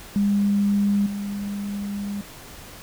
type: tone with level steps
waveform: sine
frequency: 202.2 Hz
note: G#3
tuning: 46 cents flat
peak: -17 / -26 dBFS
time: 0.16-2.21 s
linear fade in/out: 0 ms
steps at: 1.06 s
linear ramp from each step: 5 ms
effects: pink hiss -42 dBFS RMS until 2.82 s